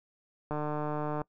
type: click train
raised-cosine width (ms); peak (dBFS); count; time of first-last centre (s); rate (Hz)
1; -20; 107; 0.51-1.217; 150
effects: noise-tail reverb RT60 0.1 s tail -23 dB re dry